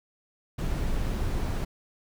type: noise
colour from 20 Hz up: brown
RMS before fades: -28 dBFS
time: 0.58-1.65 s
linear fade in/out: 10 ms
effects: none